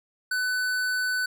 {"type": "tone with tanh clipping", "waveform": "sine", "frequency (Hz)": 1500, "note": "F#6", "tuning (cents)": 23, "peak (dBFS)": -26, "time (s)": [0.31, 1.26], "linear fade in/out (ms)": 5, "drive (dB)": 18, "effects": []}